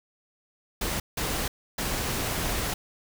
pink noise bursts at uneven times, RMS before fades -29 dBFS, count 3, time 0.81-1 / 1.17-1.48 / 1.78-2.74 s, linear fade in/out 5 ms, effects none

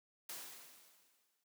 white noise with exponential decay, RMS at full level -45 dBFS, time 0.29-1.44 s, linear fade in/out 5 ms, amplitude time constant 250 ms, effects noise-tail reverb RT60 0.1 s tail -25 dB re dry + high-pass 200 Hz 12 dB/octave

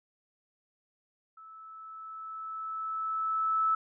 sine tone with level ramp, 1308 Hz, E6, 14 cents flat, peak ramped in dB -48 to -23 dBFS, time 1.37-3.75 s, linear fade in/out 5 ms, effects none

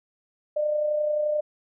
sine tone with amplitude modulation, 601 Hz, D5, 40 cents sharp, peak -20 dBFS, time 0.56-1.41 s, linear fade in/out 10 ms, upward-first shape sine, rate 31.5 Hz, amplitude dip 40%, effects none

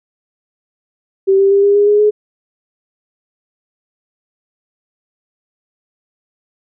sine tone with pitch steps, 387.3 / 392.7 / 398.2 / 403.7 / 409.4 / 415.1 / 420.9 Hz, G4 / G4 / G4 / G#4 / G#4 / G#4 / G#4, -21 / +3 / +27 / -49 / -25 / -1 / +23 cents, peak -7 dBFS, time 1.27-2.11 s, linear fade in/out 20 ms, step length 120 ms, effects none

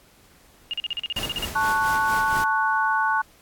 sine tone bursts, 2843 Hz, F7, 30 cents sharp, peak -24 dBFS, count 12, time 0.71-1.45 s, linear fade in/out 0 ms, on 25 ms, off 40 ms
pink noise with tremolo, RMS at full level -32 dBFS, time 1.16-2.44 s, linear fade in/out 2 ms, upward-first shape sine, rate 4.3 Hz, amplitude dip 55%
sine chord, F# minor, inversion first, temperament equal, 880 / 1108.7 / 1480 Hz, A5 / C#6 / F#6, 0 / 0 / 0 cents, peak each -23 / -25 / -23 dBFS, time 1.55-3.22 s, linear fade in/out 10 ms
effects pink hiss -55 dBFS RMS until 3.41 s + AAC 64 kbps

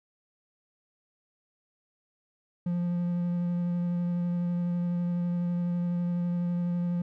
triangle tone with vibrato, 174.8 Hz, F3, 2 cents sharp, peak -24 dBFS, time 2.66-7.02 s, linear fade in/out 5 ms, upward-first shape sine, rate 12 Hz, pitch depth 11 cents each way, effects none

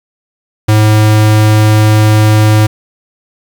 square tone, 107.4 Hz, A2, 41 cents flat, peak -5 dBFS, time 0.68-2.67 s, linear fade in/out 10 ms, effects 7-bit

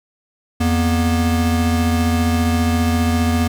square tone pair together, 84.8 / 239.5 Hz, E2 / A#3, +50 / +47 cents, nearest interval octave + tritone, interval 1797 cents, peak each -18 dBFS, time 0.6-3.48 s, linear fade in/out 10 ms, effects none

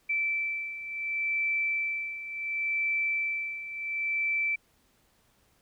sine beating tone pair, 2327 / 2327.7 Hz, D7 / D7, -17 / -16 cents, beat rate 0.7 Hz, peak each -34 / -29 dBFS, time 0.09-4.56 s, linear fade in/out 10 ms, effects pink hiss -67 dBFS RMS until 5.61 s

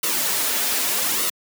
white noise with flanger, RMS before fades -22 dBFS, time 0.03-1.3 s, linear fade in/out 5 ms, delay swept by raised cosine 1.2 to 6.3 ms, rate 0.83 Hz, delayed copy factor -0.7, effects high-pass 200 Hz 12 dB/octave

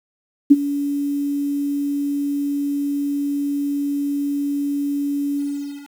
sine tone with ADSR envelope, 284.8 Hz, C#4, 47 cents sharp, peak -3 dBFS, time 0.5-5.9 s, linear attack 15 ms, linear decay 36 ms, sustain -16 dB, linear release 530 ms, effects 7-bit

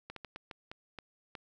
slowing click train, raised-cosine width 0.3 ms, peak -27 dBFS, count 8, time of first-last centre 0.1-1.352 s, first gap 63 ms, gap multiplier 1.34, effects none

